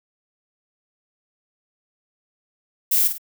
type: noise with echo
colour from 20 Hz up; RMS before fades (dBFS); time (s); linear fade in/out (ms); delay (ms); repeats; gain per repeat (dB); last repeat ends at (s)
violet; -18; 2.91-3.08; 10; 51; 2; -8; 3.182
effects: none